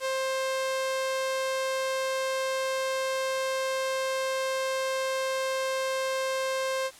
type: tone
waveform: sawtooth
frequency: 528 Hz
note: C5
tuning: 16 cents sharp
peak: -23 dBFS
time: 0-6.91 s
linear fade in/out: 50 ms
effects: white hiss -50 dBFS RMS until 6.99 s + low-pass 10000 Hz 12 dB/octave